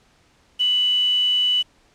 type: tone with quantisation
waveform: sine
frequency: 2970 Hz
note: F#7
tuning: 6 cents sharp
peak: -16 dBFS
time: 0.59-1.63 s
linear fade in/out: 20 ms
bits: 6
effects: pink hiss -58 dBFS RMS until 1.94 s + low-pass 7000 Hz 12 dB/octave